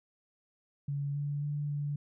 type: tone with pitch steps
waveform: sine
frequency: 142 / 144.4 / 146.4 / 145.1 Hz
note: C#3 / D3 / D3 / D3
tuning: +42 / -29 / -5 / -21 cents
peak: -31 dBFS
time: 0.88-1.96 s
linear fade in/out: 5 ms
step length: 270 ms
effects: none